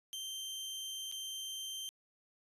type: tone with dropouts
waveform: sawtooth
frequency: 3136 Hz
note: G7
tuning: in tune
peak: -37 dBFS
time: 0.13-1.89 s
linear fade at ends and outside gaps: 0 ms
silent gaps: 1.115-1.123 s
effects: resampled to 32000 Hz